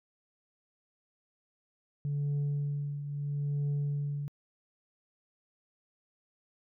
sine tone with tremolo, 144 Hz, D3, 34 cents flat, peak -25 dBFS, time 2.05-4.28 s, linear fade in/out 0 ms, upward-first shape triangle, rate 0.76 Hz, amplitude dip 70%, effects tanh soft clip ceiling -27 dBFS

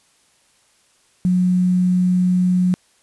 sine tone with quantisation, 181.4 Hz, F#3, 34 cents flat, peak -13 dBFS, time 1.25-2.74 s, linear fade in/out 0 ms, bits 7, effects white hiss -58 dBFS RMS until 3.02 s + resampled to 24000 Hz

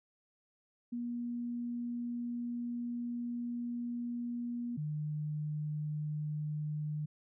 sine tone pair in turn, 239.5 / 150.88 Hz, A#3 / D3, +47 / +47 cents, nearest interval minor sixth, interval 800 cents, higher first, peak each -35 / -34 dBFS, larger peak second, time 0.92-4.77 / 4.77-7.06 s, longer first, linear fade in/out 10 ms, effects none

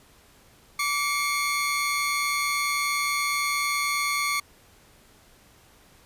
sawtooth tone pair together, 1156.6 / 2164 Hz, D6 / C#7, -27 / -42 cents, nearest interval major seventh, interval 1085 cents, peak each -23 dBFS, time 0.79-4.4 s, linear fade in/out 5 ms, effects pink hiss -56 dBFS RMS until 6.05 s + resampled to 32000 Hz

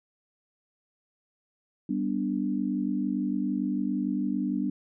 sine chord, G major, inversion none, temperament equal, 196 / 246.9 / 293.7 Hz, G3 / B3 / D4, 0 / 0 / 0 cents, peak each -30 dBFS, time 1.89-4.7 s, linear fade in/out 5 ms, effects none

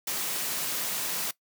white high-pass noise, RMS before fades -31 dBFS, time 0.07-1.31 s, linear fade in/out 5 ms, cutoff 120 Hz, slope 48 dB/octave, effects noise-tail reverb RT60 0.1 s tail -19 dB re dry

